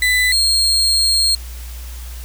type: tone pair in turn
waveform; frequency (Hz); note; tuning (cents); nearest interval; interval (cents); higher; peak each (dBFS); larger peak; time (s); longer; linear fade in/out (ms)
35% pulse; 2000 / 4238; B6 / C8; +21 / +21; octave + minor second; 1300; second; -11; neither; 0.02-0.32 / 0.32-1.35; second; 2
effects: added 60 Hz sine -28 dBFS peak until 2.24 s + white hiss -39 dBFS RMS until 2.24 s